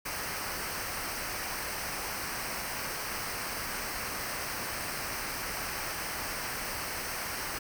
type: noise with comb filter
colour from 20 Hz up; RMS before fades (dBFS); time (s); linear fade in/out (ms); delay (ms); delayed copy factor
pink; -36; 0.05-7.59; 10; 0.28; -0.65
effects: none